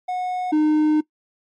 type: tone pair in turn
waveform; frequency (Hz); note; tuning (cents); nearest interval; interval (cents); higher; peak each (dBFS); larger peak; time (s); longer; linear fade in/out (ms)
triangle; 730 / 306; F#5 / D#4; -24 / -29; octave + minor third; 1505; first; -20 / -12; second; 0.08-0.52 / 0.52-1.01; second; 10
effects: noise-tail reverb RT60 0.1 s tail -20 dB re dry + MP3 48 kbps